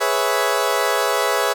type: chord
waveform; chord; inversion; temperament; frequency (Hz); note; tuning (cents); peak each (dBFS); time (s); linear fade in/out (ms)
20% pulse; C# minor seventh; second; equal; 415.3 / 493.9 / 554.4 / 659.3; G#4 / B4 / C#5 / E5; 0 / 0 / 0 / 0; -18; 0-1.54; 20
effects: none